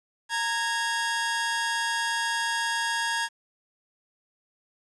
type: tone pair together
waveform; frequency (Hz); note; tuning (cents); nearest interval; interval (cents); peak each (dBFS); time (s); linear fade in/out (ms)
sawtooth; 922 / 1652.8; A#5 / G#6; -19 / -9; minor seventh; 1010; -25 / -24; 0.29-3.29; 50
effects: resampled to 24000 Hz + 9-bit